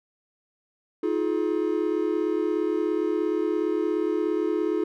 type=tone cluster; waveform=triangle; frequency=317.2 / 354.3 / 423.7 Hz; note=D#4 / F4 / G#4; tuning=+33 / +25 / +35 cents; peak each=-25 dBFS; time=1.03-4.84 s; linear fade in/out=5 ms; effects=none